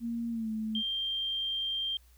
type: tone with pitch glide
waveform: sine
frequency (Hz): 233.1 to 218.7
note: A#3 to A3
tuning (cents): 0 to -10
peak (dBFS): -31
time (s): 0-0.83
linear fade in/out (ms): 50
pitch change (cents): -110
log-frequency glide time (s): 0.3-0.5
type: tone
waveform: sine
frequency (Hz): 3175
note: G7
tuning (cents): +21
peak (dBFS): -30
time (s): 0.75-1.97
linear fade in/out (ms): 2
effects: added 60 Hz sine -57 dBFS peak until 2.17 s + white hiss -66 dBFS RMS until 2.17 s